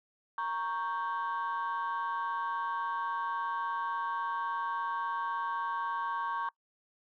sine chord, G diminished, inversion first, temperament equal, 932.3 / 1108.7 / 1568 Hz, Bb5 / Db6 / G6, 0 / 0 / 0 cents, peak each -34 / -33 / -39 dBFS, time 0.38-6.49 s, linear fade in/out 2 ms, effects noise-tail reverb RT60 0.1 s tail -24 dB re dry + tanh soft clip ceiling -26 dBFS

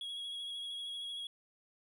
triangle tone with vibrato, 3321 Hz, G#7, 1 cent flat, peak -38 dBFS, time 0.01-1.27 s, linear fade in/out 2 ms, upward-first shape sine, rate 13 Hz, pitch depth 21 cents each way, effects none

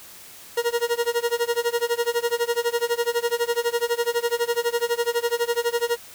40% pulse tone with tremolo, 472.4 Hz, A#4, 23 cents sharp, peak -17 dBFS, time 0.57-5.97 s, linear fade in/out 5 ms, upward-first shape sine, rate 12 Hz, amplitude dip 95%, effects white hiss -44 dBFS RMS until 6.14 s

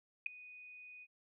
sine tone with ADSR envelope, 2484 Hz, D#7, 3 cents flat, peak -28 dBFS, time 0.26-1.07 s, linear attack 4 ms, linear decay 5 ms, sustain -23 dB, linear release 43 ms, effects none

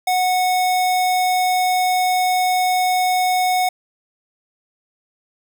square tone, 735 Hz, F#5, 12 cents flat, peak -16 dBFS, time 0.07-3.69 s, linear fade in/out 5 ms, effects none

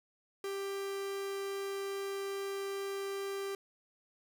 45% pulse tone, 393.9 Hz, G4, 8 cents sharp, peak -36 dBFS, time 0.44-3.55 s, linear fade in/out 2 ms, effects 13-bit

